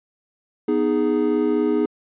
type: chord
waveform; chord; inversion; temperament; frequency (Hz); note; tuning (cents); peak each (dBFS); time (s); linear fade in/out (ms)
triangle; G# minor; first; equal; 246.9 / 311.1 / 415.3; B3 / D#4 / G#4; 0 / 0 / 0; -21 / -19 / -19; 0.68-1.86; 5
effects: resampled to 8000 Hz